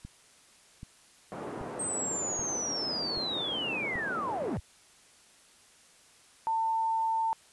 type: click train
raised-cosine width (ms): 5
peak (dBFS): -30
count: 6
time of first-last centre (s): 0.05-3.956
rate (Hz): 1.28
type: band-pass noise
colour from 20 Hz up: pink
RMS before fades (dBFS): -39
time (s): 1.32-4.57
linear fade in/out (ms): 0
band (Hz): 250 to 870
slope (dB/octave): 12
type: linear sweep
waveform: sine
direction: down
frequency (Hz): 8372 to 43.65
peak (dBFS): -31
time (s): 1.79-4.6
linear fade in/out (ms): 10
type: tone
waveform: sine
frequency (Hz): 897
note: A5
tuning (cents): +33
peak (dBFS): -26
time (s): 6.47-7.33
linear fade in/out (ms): 0
effects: white hiss -59 dBFS RMS until 7.52 s + resampled to 24000 Hz